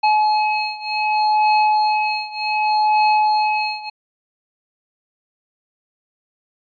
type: beating tone pair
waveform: square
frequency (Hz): 852 / 852.66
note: G#5 / G#5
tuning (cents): +44 / +45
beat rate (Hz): 0.66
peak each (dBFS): -18 / -20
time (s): 0.03-3.9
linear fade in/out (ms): 10
effects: resampled to 11025 Hz